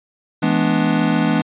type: chord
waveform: square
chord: E dominant seventh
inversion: none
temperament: equal with one note detuned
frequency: 164.81 / 211.9 / 246.9 / 293.7 Hz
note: E3 / G#3 / B3 / D4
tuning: 0 / +35 / 0 / 0 cents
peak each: -21 dBFS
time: 0.42-1.42 s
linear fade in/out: 10 ms
effects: resampled to 8000 Hz

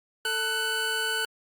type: tone pair together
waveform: 25% pulse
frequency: 443.7 / 1492.4 Hz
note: A4 / F#6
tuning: +14 / +14 cents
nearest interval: octave + major sixth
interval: 2100 cents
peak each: -30 / -23 dBFS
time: 0.25-1.25 s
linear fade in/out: 2 ms
effects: Opus 48 kbps

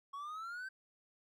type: exponential sweep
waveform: triangle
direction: up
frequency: 1100 to 1568 Hz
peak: -40 dBFS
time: 0.13-0.69 s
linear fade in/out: 10 ms
effects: none

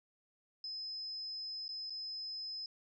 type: tone with dropouts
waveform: sine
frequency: 5100 Hz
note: D#8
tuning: 42 cents sharp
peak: -40 dBFS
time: 0.64-2.66 s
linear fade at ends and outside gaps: 2 ms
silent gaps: 1.681-1.69 / 1.898-1.904 s
effects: none

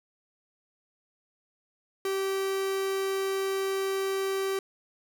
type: tone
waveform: 45% pulse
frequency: 387.4 Hz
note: G4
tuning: 20 cents flat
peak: -27 dBFS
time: 2.05-4.59 s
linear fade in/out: 2 ms
effects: none

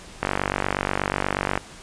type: click train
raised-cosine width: 0.5 ms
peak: -6 dBFS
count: 66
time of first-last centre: 0.23-1.576 s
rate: 48.3 Hz
effects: pink hiss -43 dBFS RMS until 1.82 s + resampled to 22050 Hz

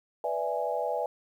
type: chord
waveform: sine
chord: E dominant seventh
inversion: second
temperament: equal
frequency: 493.9 / 587.3 / 659.3 / 830.6 Hz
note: B4 / D5 / E5 / G#5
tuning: 0 / 0 / 0 / 0 cents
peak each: -33 dBFS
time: 0.24-1.06 s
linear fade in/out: 2 ms
effects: 10-bit

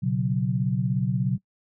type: chord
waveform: sine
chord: B suspended second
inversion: none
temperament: equal with one note detuned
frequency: 121.84 / 138.59 / 185 Hz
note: B2 / C#3 / F#3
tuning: -23 / 0 / 0 cents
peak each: -26 dBFS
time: 0.02-1.38 s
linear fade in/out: 20 ms
effects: noise-tail reverb RT60 0.1 s tail -23 dB re dry

